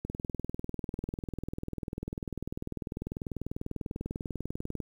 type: click train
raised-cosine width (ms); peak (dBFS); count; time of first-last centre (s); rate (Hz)
3; -22; 97; 0.05-4.802; 20.2
effects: 9-bit